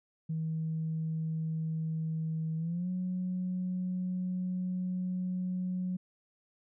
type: tone with pitch glide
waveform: sine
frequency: 160 to 182.73 Hz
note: D#3 to F#3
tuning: +49 to -21 cents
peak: -30 dBFS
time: 0.29-5.97 s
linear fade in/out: 10 ms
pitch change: +230 cents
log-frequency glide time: 2.57-2.89 s
effects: tanh soft clip ceiling -26 dBFS